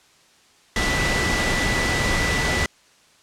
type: tone in noise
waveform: sine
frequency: 1975.5 Hz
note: B6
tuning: in tune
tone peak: -24 dBFS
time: 0.76-2.66 s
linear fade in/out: 2 ms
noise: pink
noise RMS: -22 dBFS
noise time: 0.76-2.66 s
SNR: -5 dB
effects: white hiss -55 dBFS RMS until 3.22 s + low-pass 7000 Hz 12 dB/octave